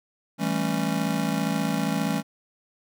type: chord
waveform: square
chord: A dominant seventh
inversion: second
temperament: just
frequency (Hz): 165 / 198 / 220 / 275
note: E3 / G3 / A3 / C#4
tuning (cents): +2 / +18 / 0 / -14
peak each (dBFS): -30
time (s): 0.38-2.23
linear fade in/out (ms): 50
effects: none